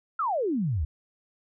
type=exponential sweep; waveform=sine; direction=down; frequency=1396.9 to 66.5 Hz; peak=-24 dBFS; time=0.19-0.85 s; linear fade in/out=5 ms; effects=none